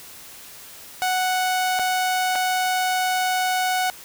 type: tone with dropouts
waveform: sawtooth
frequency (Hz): 740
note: F#5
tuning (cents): 0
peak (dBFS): -16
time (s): 1.02-3.9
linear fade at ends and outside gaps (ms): 0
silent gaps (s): 1.79-1.795 / 2.354-2.357
effects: white hiss -42 dBFS RMS until 4.04 s